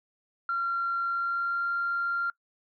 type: tone with pitch glide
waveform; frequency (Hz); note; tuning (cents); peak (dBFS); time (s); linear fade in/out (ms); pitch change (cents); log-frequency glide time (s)
sine; 1375 to 1387; F6 to F6; -27 to -12; -25; 0.49-2.3; 2; +15; 1-1.69
effects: noise-tail reverb RT60 0.1 s tail -23 dB re dry + tanh soft clip ceiling -21 dBFS